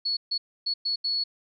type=tone bursts at uneven times; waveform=sine; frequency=4389 Hz; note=C#8; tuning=18 cents flat; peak=-24 dBFS; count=5; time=0.05-0.17 / 0.31-0.38 / 0.66-0.74 / 0.85-0.96 / 1.04-1.24 s; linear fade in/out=10 ms; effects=none